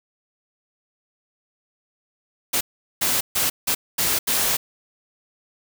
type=noise bursts at uneven times; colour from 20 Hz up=white; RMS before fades=-21 dBFS; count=6; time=2.53-2.61 / 3.01-3.21 / 3.35-3.5 / 3.67-3.75 / 3.98-4.19 / 4.27-4.57 s; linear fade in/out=10 ms; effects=none